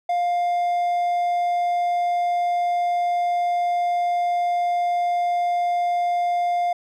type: tone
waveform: triangle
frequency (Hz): 703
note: F5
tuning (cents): +11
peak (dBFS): -17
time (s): 0.09-6.73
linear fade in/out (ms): 5
effects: none